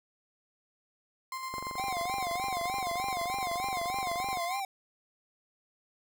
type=tone with tremolo; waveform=35% pulse; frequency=1046.5 Hz; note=C6; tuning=in tune; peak=-33 dBFS; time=1.32-4.6 s; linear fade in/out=2 ms; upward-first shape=square; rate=9.1 Hz; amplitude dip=35%
type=click train; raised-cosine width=1 ms; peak=-26 dBFS; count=67; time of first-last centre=1.54-4.373 s; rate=23.3 Hz
type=tone with vibrato; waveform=square; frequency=737 Hz; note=F#5; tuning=7 cents flat; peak=-33 dBFS; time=1.78-4.65 s; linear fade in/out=2 ms; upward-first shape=sine; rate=3.3 Hz; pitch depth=140 cents each way
effects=none